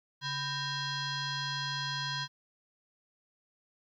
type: tone with frequency modulation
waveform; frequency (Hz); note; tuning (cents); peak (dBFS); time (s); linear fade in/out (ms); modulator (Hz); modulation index
sine; 1568; G6; 0; -32; 0.21-2.28; 50; 854; 3.8
effects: 12-bit